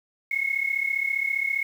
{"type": "tone pair together", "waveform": "sine", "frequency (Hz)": [2163, 2198], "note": ["C#7", "C#7"], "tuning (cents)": [-43, -15], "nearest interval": "unison", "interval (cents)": 28, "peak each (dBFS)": -26, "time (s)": [0.31, 1.63], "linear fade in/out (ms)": 5, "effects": ["8-bit"]}